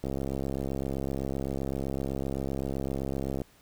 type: click train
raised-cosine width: 2 ms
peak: -19 dBFS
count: 230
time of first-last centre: 0.04-3.418 s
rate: 67.8 Hz
effects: pink hiss -60 dBFS RMS until 3.61 s